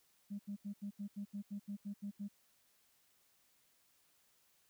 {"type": "tone bursts", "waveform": "sine", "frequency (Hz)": 202.5, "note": "G#3", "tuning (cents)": -43, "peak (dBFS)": -39, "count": 12, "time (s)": [0.3, 2.285], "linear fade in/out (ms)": 20, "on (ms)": 93, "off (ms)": 79, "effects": ["tanh soft clip ceiling -35 dBFS", "white hiss -73 dBFS RMS until 4.69 s"]}